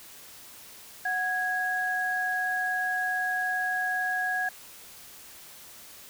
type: tone pair together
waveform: sine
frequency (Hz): 737 / 1654.5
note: F#5 / G#6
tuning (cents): -7 / -7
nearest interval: octave + major second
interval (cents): 1400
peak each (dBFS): -31 / -27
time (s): 1.05-4.49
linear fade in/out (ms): 5
effects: white hiss -48 dBFS RMS until 6.09 s